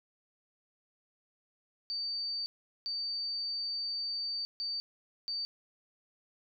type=tone bursts at uneven times; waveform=sine; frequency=4604 Hz; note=D8; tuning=35 cents flat; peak=-33 dBFS; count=4; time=1.9-2.46 / 2.86-4.45 / 4.6-4.8 / 5.28-5.45 s; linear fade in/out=0 ms; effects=none